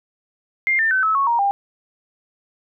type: tone with pitch steps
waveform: sine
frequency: 2109 / 1794.1 / 1526.1 / 1298.2 / 1104.4 / 939.5 / 799.2 Hz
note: C7 / A6 / G6 / E6 / C#6 / A#5 / G5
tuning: +13 / +33 / -47 / -27 / -7 / +13 / +33 cents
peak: -15 dBFS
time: 0.67-1.51 s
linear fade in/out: 0 ms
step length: 120 ms
effects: none